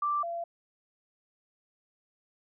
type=tone pair in turn; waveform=sine; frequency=1174.7 / 681.8 Hz; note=D6 / F5; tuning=0 / -42 cents; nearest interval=major sixth; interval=942 cents; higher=first; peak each=-26 / -32 dBFS; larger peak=first; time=0.02-0.23 / 0.23-0.44 s; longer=neither; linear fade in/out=5 ms; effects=none